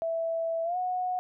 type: tone with pitch glide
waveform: sine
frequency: 659.3 to 731.5 Hz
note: E5 to F#5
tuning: 0 to -20 cents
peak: -27 dBFS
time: 0.02-1.19 s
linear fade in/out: 0 ms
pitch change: +180 cents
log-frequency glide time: 0.64-0.77 s
effects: none